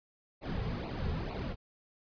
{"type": "noise with flanger", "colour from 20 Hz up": "brown", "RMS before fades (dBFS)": -36, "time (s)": [0.41, 1.56], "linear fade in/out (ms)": 50, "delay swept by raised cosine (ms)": [0.59, 3.39], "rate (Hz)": 2.2, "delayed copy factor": -0.8, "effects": ["resampled to 11025 Hz"]}